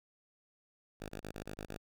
5% pulse tone bursts, 51.8 Hz, G#1, 4 cents flat, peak -31 dBFS, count 7, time 1-1.776 s, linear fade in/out 10 ms, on 92 ms, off 22 ms, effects none

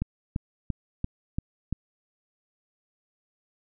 click train, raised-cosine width 5 ms, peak -15 dBFS, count 6, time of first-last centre 0.02-1.726 s, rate 2.93 Hz, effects none

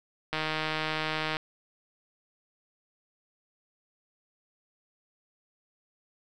click train, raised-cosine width 0.3 ms, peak -14 dBFS, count 163, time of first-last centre 0.33-1.368 s, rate 156 Hz, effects none

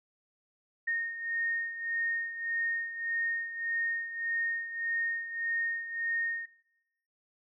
sine beating tone pair, 1846 / 1847.7 Hz, A#6 / A#6, -17 / -16 cents, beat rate 1.7 Hz, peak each -31 / -37 dBFS, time 0.87-6.46 s, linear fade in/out 10 ms, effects noise-tail reverb RT60 0.8 s tail -19 dB re dry

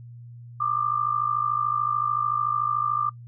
sine tone with amplitude modulation, 1190 Hz, D6, 22 cents sharp, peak -18 dBFS, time 0.6-3.1 s, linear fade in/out 10 ms, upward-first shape sine, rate 53.6 Hz, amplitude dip 80%, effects noise-tail reverb RT60 0.1 s tail -24 dB re dry + added 119 Hz sine -40 dBFS peak until 3.27 s

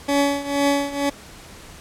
20% pulse tone with tremolo, 282.7 Hz, C#4, 34 cents sharp, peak -10 dBFS, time 0.08-1.1 s, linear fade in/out 10 ms, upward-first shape triangle, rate 2.1 Hz, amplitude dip 85%, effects pink hiss -42 dBFS RMS until 1.8 s + low-pass 11000 Hz 12 dB/octave

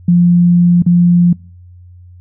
sine tone with dropouts, 174.61 Hz, F3, in tune, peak -5 dBFS, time 0.08-1.33 s, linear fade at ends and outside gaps 5 ms, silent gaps 0.823-0.863 s, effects noise-tail reverb RT60 0.5 s tail -26 dB re dry + added 89 Hz sine -35 dBFS peak until 2.2 s

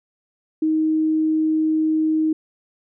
sine tone, 314 Hz, D#4, 16 cents sharp, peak -16 dBFS, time 0.62-2.33 s, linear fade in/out 5 ms, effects none

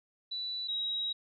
sine tone pair in turn, 3960 / 3830 Hz, B7 / A#7, +4 / +46 cents, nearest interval minor second, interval 58 cents, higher first, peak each -34 / -31 dBFS, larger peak second, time 0.31-0.68 / 0.68-1.13 s, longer second, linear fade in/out 10 ms, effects none

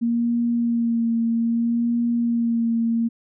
sine tone with vibrato, 233.1 Hz, A#3, in tune, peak -18 dBFS, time 0.01-3.09 s, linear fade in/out 20 ms, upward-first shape sine, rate 0.62 Hz, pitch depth 24 cents each way, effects none

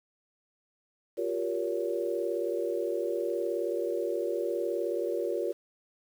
sine chord, G half-diminished seventh, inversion third, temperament just, 352.8 / 392 / 470.4 / 564.5 Hz, F4 / G4 / Bb4 / Db5, +18 / 0 / +16 / +31 cents, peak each -33 / -35 / -33 / -34 dBFS, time 1.17-5.53 s, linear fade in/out 20 ms, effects 9-bit

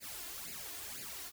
white noise with flanger, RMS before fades -45 dBFS, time 0-1.32 s, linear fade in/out 50 ms, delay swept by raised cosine 0.42 to 2.92 ms, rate 2 Hz, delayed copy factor +0.85, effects none

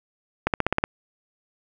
accelerating click train, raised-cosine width 0.5 ms, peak -5 dBFS, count 7, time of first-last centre 0.47-0.839 s, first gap 68 ms, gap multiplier 0.96, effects none

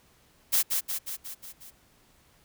blue noise with echo, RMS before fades -23 dBFS, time 0.52-0.63 s, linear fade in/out 20 ms, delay 180 ms, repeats 6, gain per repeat -4 dB, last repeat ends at 1.71 s, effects pink hiss -62 dBFS RMS until 2.44 s

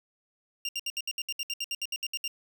25% pulse tone bursts, 2789 Hz, F7, 3 cents flat, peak -26 dBFS, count 16, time 0.65-2.279 s, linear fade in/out 2 ms, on 39 ms, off 67 ms, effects 10-bit

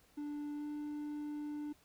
triangle tone with pitch glide, 293.7 to 296.4 Hz, D4 to D4, 0 to +16 cents, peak -37 dBFS, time 0.17-1.73 s, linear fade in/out 10 ms, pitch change +16 cents, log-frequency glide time 0.55-0.65 s, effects pink hiss -68 dBFS RMS until 1.84 s

